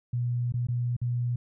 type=tone with dropouts; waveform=sine; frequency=121.4 Hz; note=B2; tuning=29 cents flat; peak=-25 dBFS; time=0.13-1.36 s; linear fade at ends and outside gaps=5 ms; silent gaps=0.523-0.539 / 0.67-0.685 / 0.966-1.015 s; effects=none